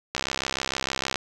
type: click train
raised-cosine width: 0.2 ms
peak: -8 dBFS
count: 68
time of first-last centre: 0.15-1.158 s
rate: 66.5 Hz
effects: none